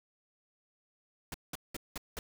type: noise bursts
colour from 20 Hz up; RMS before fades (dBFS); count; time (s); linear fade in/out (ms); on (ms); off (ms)
pink; -39; 5; 1.32-2.19; 2; 22; 190
effects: none